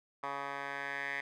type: tone with band-pass filter sweep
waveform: 10% pulse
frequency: 140 Hz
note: C#3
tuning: 18 cents sharp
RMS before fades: -39 dBFS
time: 0.23-1.21 s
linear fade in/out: 5 ms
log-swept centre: 1200 to 1900 Hz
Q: 4.8
effects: none